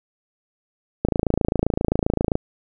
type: click train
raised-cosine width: 2 ms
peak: -5 dBFS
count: 37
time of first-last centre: 1.05-2.354 s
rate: 27.6 Hz
effects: none